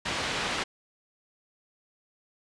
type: low-pass noise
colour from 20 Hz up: white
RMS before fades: -31 dBFS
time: 0.05-0.64 s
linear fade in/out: 10 ms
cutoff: 3200 Hz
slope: 12 dB/octave
effects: resampled to 22050 Hz